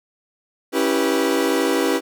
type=chord; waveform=40% pulse; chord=C# half-diminished seventh; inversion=none; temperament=equal with one note detuned; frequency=277.2 / 329.6 / 392 / 486.5 Hz; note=C#4 / E4 / G4 / B4; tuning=0 / 0 / 0 / -26 cents; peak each=-22 dBFS; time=0.72-2.01 s; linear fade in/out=50 ms; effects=none